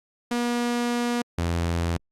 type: tone pair in turn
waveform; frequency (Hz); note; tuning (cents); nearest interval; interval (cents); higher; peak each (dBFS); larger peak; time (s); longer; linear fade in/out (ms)
sawtooth; 240 / 84.85; B3 / F2; -49 / -49; octave + tritone; 1800; first; -19; neither; 0.31-1.22 / 1.38-1.97; first; 5
effects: low-pass 10000 Hz 12 dB/octave + Opus 48 kbps